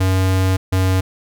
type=tone pair in turn; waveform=square; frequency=94.1 / 93.72 Hz; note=F#2 / F#2; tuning=+30 / +23 cents; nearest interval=unison; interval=7 cents; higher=first; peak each=-14 / -14 dBFS; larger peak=neither; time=0-0.57 / 0.72-1.01 s; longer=first; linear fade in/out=10 ms; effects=none